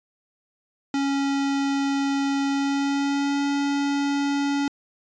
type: tone with pitch glide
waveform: square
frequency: 277.2 to 282.4 Hz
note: C#4 to C#4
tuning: 0 to +32 cents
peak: -22 dBFS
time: 0.94-4.68 s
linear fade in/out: 2 ms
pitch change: +32 cents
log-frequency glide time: 2.48-3.43 s
effects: resampled to 16000 Hz